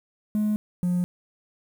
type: tone pair in turn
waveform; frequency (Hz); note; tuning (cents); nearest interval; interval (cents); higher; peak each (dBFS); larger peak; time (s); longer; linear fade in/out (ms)
triangle; 211.7 / 178.02; G#3 / F3; +33 / +33; minor third; 300; first; -18; neither; 0.35-0.56 / 0.83-1.04; neither; 0
effects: tanh soft clip ceiling -16 dBFS + 8-bit